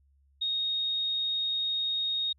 sine tone, 3729 Hz, A#7, in tune, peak -27 dBFS, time 0.41-2.33 s, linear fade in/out 10 ms, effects added 69 Hz sine -62 dBFS peak until 2.38 s

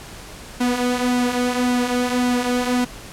sawtooth tone with flanger, 246.9 Hz, B3, in tune, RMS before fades -20 dBFS, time 0.6-2.85 s, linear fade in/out 10 ms, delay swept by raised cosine 1.7 to 5.2 ms, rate 1.8 Hz, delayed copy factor -0.55, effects pink hiss -38 dBFS RMS until 3.12 s + low-pass 11000 Hz 12 dB/octave

